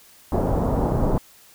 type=low-pass noise; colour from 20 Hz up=pink; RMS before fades=-21 dBFS; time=0.32-1.18 s; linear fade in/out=2 ms; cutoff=890 Hz; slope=24 dB/octave; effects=white hiss -51 dBFS RMS until 1.54 s